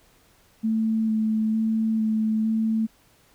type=tone with vibrato; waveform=sine; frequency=220 Hz; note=A3; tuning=in tune; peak=-20 dBFS; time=0.63-2.87 s; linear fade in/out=20 ms; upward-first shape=square; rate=1.1 Hz; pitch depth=12 cents each way; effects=pink hiss -59 dBFS RMS until 3.34 s